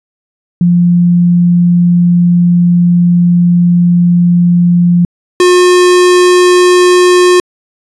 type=tone pair in turn; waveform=sine / square; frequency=174.61 / 359.7 Hz; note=F3 / F#4; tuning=0 / -49 cents; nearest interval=octave + minor second; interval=1251 cents; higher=second; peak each=-4 dBFS; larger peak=neither; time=0.61-5.05 / 5.4-7.4 s; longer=first; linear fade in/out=2 ms; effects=resampled to 24000 Hz